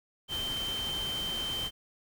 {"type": "tone in noise", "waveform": "sine", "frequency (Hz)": 3115, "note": "G7", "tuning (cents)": -12, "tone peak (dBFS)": -32, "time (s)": [0.28, 1.71], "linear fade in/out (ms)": 50, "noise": "pink", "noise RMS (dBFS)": -40, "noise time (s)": [0.28, 1.71], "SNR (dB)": 5, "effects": []}